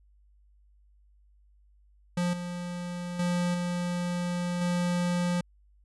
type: tone with level steps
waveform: square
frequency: 176.2 Hz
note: F3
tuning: 16 cents sharp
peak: -26 / -34 / -26 / -29 / -26 dBFS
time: 2.17-5.41 s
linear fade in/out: 5 ms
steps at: 2.33 / 3.19 / 3.54 / 4.61 s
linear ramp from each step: 5 ms
effects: added 50 Hz sine -58 dBFS peak until 5.84 s + resampled to 24000 Hz